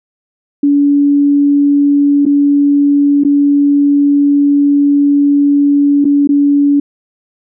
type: tone with dropouts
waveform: sine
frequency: 285.6 Hz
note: D4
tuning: 48 cents flat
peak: -6 dBFS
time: 0.63-6.8 s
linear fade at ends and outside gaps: 5 ms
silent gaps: 2.254-2.262 / 3.237-3.248 / 6.045-6.051 / 6.274-6.29 s
effects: none